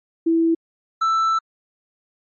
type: tone pair in turn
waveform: sine / triangle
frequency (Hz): 329.6 / 1325.3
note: E4 / E6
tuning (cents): 0 / +9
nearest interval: 2 octaves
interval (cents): 2409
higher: second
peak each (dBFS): -14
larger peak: neither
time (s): 0.26-0.55 / 1.01-1.39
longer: second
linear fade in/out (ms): 10
effects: MP3 32 kbps